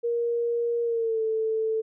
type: tone with pitch glide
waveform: sine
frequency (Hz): 470.8 to 441.8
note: A#4 to A4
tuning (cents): +17 to +7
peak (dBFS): -23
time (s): 0.03-1.82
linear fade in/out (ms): 20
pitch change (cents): -110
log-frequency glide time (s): 0.83-1.22
effects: none